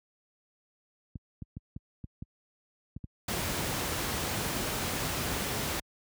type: clicks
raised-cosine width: 5 ms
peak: -26 dBFS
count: 10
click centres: 1.157 / 1.422 / 1.569 / 1.764 / 2.042 / 2.224 / 2.965 / 3.042 / 3.285 / 3.394 s
type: noise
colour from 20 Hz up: pink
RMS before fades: -32 dBFS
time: 3.28-5.8 s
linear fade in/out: 5 ms
effects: high-pass 60 Hz 12 dB/octave